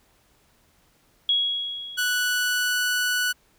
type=tone with exponential decay; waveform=sine; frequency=3323 Hz; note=G#7; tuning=in tune; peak=-17 dBFS; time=1.29-2.72 s; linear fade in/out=2 ms; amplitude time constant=310 ms
type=tone; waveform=sawtooth; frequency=1480 Hz; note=F#6; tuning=in tune; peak=-18 dBFS; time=1.97-3.33 s; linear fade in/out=20 ms
effects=pink hiss -62 dBFS RMS until 3.58 s